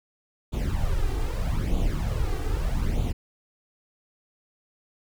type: noise with flanger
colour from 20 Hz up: brown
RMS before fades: -25 dBFS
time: 0.52-3.13 s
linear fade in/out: 20 ms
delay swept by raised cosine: 0.28 to 2.58 ms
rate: 0.8 Hz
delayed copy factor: +0.7
effects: none